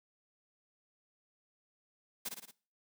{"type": "noise with echo", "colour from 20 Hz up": "white", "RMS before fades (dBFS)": -38, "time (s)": [2.25, 2.29], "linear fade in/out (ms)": 10, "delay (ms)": 56, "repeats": 4, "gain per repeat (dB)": -4, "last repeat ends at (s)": 2.514, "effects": ["noise-tail reverb RT60 0.4 s tail -21 dB re dry", "high-pass 150 Hz 12 dB/octave"]}